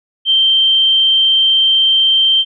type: tone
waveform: sine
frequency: 3136 Hz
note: G7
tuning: in tune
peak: -8 dBFS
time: 0.25-2.45 s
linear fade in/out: 50 ms
effects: none